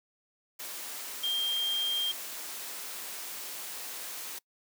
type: tone in noise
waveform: sine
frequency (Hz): 3197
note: G7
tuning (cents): +33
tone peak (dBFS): -27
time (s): 1.23-2.12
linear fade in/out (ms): 10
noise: white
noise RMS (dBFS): -40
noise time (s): 0.59-4.39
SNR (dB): +10
effects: noise-tail reverb RT60 0.1 s tail -24 dB re dry + high-pass 300 Hz 12 dB/octave